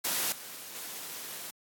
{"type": "noise with level steps", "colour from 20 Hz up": "white", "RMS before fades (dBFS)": [-30, -44, -41], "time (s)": [0.04, 1.51], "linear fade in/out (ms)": 10, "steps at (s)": [0.32, 0.75], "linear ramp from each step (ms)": 2, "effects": ["high-pass 150 Hz 12 dB/octave", "AAC 64 kbps"]}